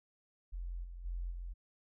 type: tone with level steps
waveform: sine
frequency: 43.65 Hz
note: F1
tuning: in tune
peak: -38 / -44 / -36 / -40 dBFS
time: 0.52-1.54 s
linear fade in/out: 20 ms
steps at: 0.83 / 1.04 / 1.3 s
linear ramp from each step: 20 ms
effects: none